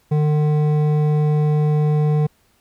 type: tone with hard clipping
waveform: sine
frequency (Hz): 150.7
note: D3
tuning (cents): +45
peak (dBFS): -16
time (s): 0.11-2.27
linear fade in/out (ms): 10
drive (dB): 10
effects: pink hiss -60 dBFS RMS until 2.6 s